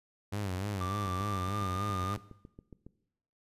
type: tone with vibrato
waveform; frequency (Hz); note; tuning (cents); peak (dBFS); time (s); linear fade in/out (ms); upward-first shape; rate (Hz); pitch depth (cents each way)
sawtooth; 97.2; G2; -14; -29; 0.32-2.17; 10; sine; 3.4; 120
type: tone with pitch glide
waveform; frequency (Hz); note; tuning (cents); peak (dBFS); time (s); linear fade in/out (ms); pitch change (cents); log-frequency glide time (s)
triangle; 1174.7 to 1214.7; D6 to D#6; 0 to -42; -34; 0.81-2.14; 0; +58; 1.24-1.77
type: click train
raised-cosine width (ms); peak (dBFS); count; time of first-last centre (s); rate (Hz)
3; -35; 14; 1.07-2.866; 7.24
effects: noise-tail reverb RT60 0.8 s tail -18 dB re dry + resampled to 32000 Hz